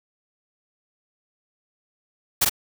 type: noise with echo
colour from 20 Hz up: white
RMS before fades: -18 dBFS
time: 2.41-2.45 s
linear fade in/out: 10 ms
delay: 46 ms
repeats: 1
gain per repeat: -2 dB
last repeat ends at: 2.496 s
effects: none